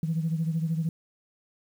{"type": "beating tone pair", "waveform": "sine", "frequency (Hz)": [160.3, 173.3], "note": ["E3", "F3"], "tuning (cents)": [-48, -13], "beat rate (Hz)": 13, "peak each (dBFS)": [-25, -31], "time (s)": [0.03, 0.89], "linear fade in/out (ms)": 2, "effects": ["tanh soft clip ceiling -19 dBFS", "9-bit"]}